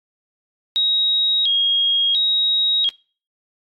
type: tone with vibrato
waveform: sine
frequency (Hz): 3522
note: A7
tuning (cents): +1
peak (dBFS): -15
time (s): 0.76-2.89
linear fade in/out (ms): 0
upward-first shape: square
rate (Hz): 0.72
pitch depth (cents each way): 130
effects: noise-tail reverb RT60 0.4 s tail -24 dB re dry + AAC 48 kbps